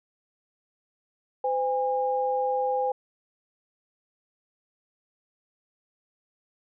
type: tone pair together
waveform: sine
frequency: 511 / 814 Hz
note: C5 / G#5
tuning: -41 / -35 cents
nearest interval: minor sixth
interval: 806 cents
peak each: -26 dBFS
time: 1.44-2.92 s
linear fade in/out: 5 ms
effects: none